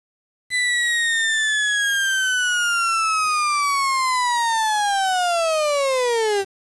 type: linear sweep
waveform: 35% pulse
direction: down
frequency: 2008 to 382.6 Hz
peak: -16 dBFS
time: 0.5-6.45 s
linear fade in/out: 50 ms
effects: resampled to 24000 Hz + 7-bit